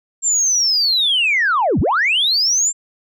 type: linear two-way sweep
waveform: sine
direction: down then up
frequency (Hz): 7450 to 55 to 7450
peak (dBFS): -12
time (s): 0.22-2.73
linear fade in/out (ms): 50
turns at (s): 1.8
effects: tanh soft clip ceiling -9 dBFS